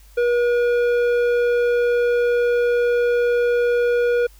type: tone with low-pass filter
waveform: square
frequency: 481.1 Hz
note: B4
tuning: 45 cents flat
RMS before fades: -18 dBFS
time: 0.17-4.27 s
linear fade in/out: 10 ms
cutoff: 1800 Hz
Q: 0.65
effects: added 50 Hz sine -45 dBFS peak until 4.39 s + white hiss -54 dBFS RMS until 4.39 s